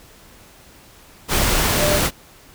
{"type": "tone in noise", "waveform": "sine", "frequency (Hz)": 595, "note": "D5", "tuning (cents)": 22, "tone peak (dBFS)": -18, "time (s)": [1.78, 2], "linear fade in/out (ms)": 50, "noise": "pink", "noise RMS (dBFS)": -18, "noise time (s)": [1.28, 2.11], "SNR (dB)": -3, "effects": ["pink hiss -47 dBFS RMS until 2.54 s"]}